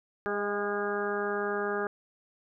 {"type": "harmonic tone with a mistuned harmonic", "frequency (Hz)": 204.2, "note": "G#3", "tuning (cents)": -29, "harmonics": [1, 2, 3, 4, 5, 6, 7, 8], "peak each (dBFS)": [-39, -31, -39, -38, -46, -37, -39, -37], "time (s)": [0.26, 1.87], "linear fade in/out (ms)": 0, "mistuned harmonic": 3, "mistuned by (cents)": 24, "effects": []}